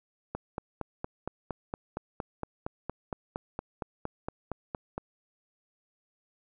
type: click train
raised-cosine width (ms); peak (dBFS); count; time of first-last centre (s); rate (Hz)
1; -19; 21; 0.35-4.98; 4.32
effects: none